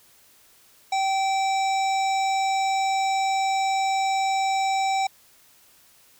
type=harmonic tone with a mistuned harmonic; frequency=774 Hz; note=G5; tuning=22 cents flat; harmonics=1 / 3 / 5 / 7 / 9 / 10; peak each=-21 / -31 / -35 / -38 / -40 / -41 dBFS; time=0.92-5.07 s; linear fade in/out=5 ms; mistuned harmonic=9; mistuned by=-15 cents; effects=white hiss -56 dBFS RMS until 6.19 s